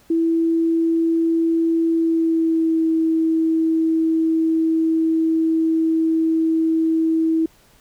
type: tone with pitch glide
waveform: sine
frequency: 329.6 to 323.2 Hz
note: E4 to E4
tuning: 0 to -34 cents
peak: -15 dBFS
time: 0.1-7.46 s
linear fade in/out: 5 ms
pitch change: -34 cents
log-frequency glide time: 1.89-2.88 s
effects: pink hiss -54 dBFS RMS until 7.8 s